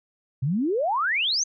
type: exponential sweep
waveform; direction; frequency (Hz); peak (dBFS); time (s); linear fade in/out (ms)
sine; up; 121.9 to 6540; -21; 0.42-1.44; 10
effects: none